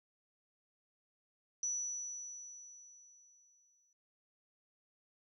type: tone with exponential decay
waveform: sine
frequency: 5920 Hz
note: F#8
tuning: in tune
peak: -33 dBFS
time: 1.63-3.93 s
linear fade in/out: 2 ms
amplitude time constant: 500 ms
effects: none